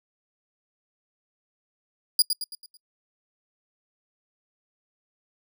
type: tone with echo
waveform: sawtooth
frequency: 4864 Hz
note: D#8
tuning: 40 cents flat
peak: -12 dBFS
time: 2.19-2.22 s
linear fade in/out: 2 ms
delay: 110 ms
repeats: 5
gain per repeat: -7 dB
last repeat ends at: 2.77 s
effects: noise-tail reverb RT60 0.1 s tail -26 dB re dry